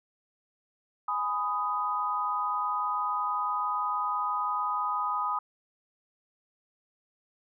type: chord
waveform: sine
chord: G# minor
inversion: none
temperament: just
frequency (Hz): 830.6 / 996.7 / 1245.9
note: G#5 / B5 / D#6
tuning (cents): 0 / +16 / +2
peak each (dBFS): -35 / -32 / -29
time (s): 1.08-5.39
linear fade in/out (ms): 5
effects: none